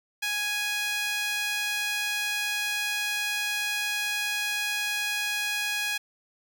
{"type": "tone with high-pass filter", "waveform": "sawtooth", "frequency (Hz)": 830.6, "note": "G#5", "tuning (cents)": 0, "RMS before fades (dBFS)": -29, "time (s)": [0.22, 5.98], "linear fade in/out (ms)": 10, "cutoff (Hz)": 2100, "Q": 1.7, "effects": []}